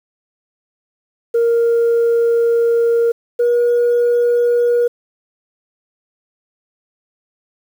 sine tone pair in turn, 466.2 / 479.3 Hz, A#4 / A#4, 0 / +48 cents, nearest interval unison, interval 48 cents, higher second, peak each -9 dBFS, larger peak neither, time 1.34-3.12 / 3.39-4.88 s, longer first, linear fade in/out 10 ms, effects tanh soft clip ceiling -9 dBFS + 7-bit

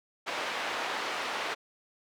pink band-pass noise, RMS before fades -34 dBFS, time 0.26-1.55 s, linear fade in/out 20 ms, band 620 to 3300 Hz, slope 12 dB/octave, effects none

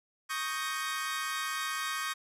sawtooth chord, Eb dominant seventh, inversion third, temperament equal, 1108.7 / 1244.5 / 1568 / 1864.7 Hz, Db6 / Eb6 / G6 / Bb6, 0 / 0 / 0 / 0 cents, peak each -34 / -34 / -35 / -35 dBFS, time 0.29-2.14 s, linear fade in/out 20 ms, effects resampled to 32000 Hz

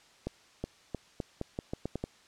accelerating click train, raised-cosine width 2 ms, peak -20 dBFS, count 10, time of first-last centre 0.27-2.04 s, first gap 370 ms, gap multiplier 0.83, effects white hiss -60 dBFS RMS until 2.27 s + low-pass 6000 Hz 12 dB/octave

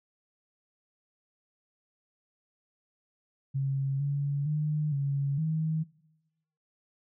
sine tone with pitch steps, 136.5 / 142 / 151.5 / 139.9 / 158.2 Hz, C#3 / C#3 / D#3 / C#3 / D#3, -26 / +42 / -46 / +16 / +29 cents, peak -26 dBFS, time 3.54-5.84 s, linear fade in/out 20 ms, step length 460 ms, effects noise-tail reverb RT60 0.9 s tail -21 dB re dry

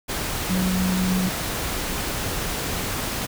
sine tone in noise, 185 Hz, F#3, in tune, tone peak -20 dBFS, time 0.49-1.3 s, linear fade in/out 20 ms, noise pink, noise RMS -27 dBFS, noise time 0.08-3.27 s, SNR +4 dB, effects none

